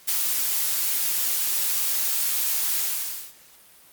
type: noise with ADSR envelope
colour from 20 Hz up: blue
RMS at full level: -22 dBFS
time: 0.07-3.34 s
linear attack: 21 ms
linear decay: 20 ms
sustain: -2 dB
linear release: 530 ms
effects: white hiss -52 dBFS RMS until 3.92 s + Opus 48 kbps